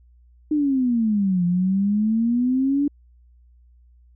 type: exponential two-way sweep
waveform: sine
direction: down then up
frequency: 308.1 to 173.3 to 291.4 Hz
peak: -17 dBFS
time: 0.51-2.88 s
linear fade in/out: 5 ms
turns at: 1.45 s
effects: added 60 Hz sine -50 dBFS peak until 4.15 s